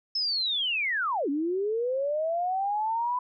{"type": "linear two-way sweep", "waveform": "sine", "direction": "down then up", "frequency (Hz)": [5274, 271.9, 1003], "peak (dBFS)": -25, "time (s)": [0.15, 3.19], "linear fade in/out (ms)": 5, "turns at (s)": 1.29, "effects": []}